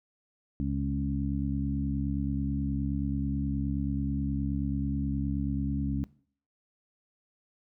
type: harmonic tone with a mistuned harmonic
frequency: 69.4 Hz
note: C#2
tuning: 3 cents sharp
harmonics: 1 / 2 / 3 / 4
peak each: -33 / -33 / -33 / -33 dBFS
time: 0.6-6.04 s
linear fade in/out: 0 ms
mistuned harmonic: 1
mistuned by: +31 cents
effects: noise-tail reverb RT60 0.5 s tail -20 dB re dry